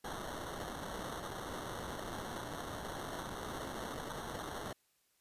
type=noise with sample-and-hold; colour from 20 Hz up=violet; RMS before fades=-43 dBFS; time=0.04-4.73 s; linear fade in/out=5 ms; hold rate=2450 Hz; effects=white hiss -75 dBFS RMS until 5.2 s + resampled to 32000 Hz